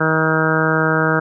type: harmonic tone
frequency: 158.7 Hz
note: D#3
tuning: 35 cents sharp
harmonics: 1 / 2 / 3 / 4 / 5 / 6 / 7 / 8 / 9 / 10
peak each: -20 / -22 / -21 / -24 / -29 / -26 / -30 / -23 / -21 / -22 dBFS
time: 0-1.2 s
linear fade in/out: 10 ms
effects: none